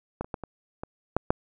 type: clicks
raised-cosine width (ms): 1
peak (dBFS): -16 / -26 / -17 / -22 / -20 / -8 / -6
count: 7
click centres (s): 0.21 / 0.245 / 0.342 / 0.437 / 0.835 / 1.166 / 1.305
effects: none